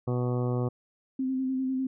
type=harmonic tone; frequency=123.5 Hz; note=B2; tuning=in tune; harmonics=1 / 2 / 3 / 4 / 5 / 6 / 7 / 8 / 9 / 10; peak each=-27 / -33 / -34 / -35 / -43 / -43 / -47 / -52 / -44 / -51 dBFS; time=0.07-0.69 s; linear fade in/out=10 ms
type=tone with vibrato; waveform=sine; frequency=261.6 Hz; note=C4; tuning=in tune; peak=-26 dBFS; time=1.19-1.87 s; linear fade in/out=5 ms; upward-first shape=square; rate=10 Hz; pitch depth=20 cents each way
effects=none